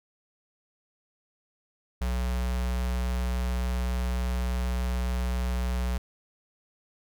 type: tone with notch filter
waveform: square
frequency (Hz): 61.74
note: B1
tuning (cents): 0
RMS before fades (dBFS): -28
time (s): 2.01-5.98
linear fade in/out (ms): 5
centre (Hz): 330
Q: 1.8
effects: none